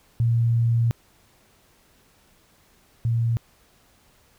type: tone pair in turn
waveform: sine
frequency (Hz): 116.54 / 115.98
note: A#2 / A#2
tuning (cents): 0 / -8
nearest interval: unison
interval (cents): 8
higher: first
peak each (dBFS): -17 / -19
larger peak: first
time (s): 0.2-0.91 / 3.05-3.37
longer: first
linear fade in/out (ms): 0
effects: pink hiss -59 dBFS RMS until 4.38 s